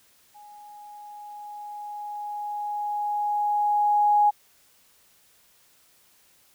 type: tone with level ramp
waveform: sine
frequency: 830.6 Hz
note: G#5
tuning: in tune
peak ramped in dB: -45 to -15 dBFS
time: 0.34-4.31 s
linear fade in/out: 20 ms
effects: white hiss -60 dBFS RMS until 6.54 s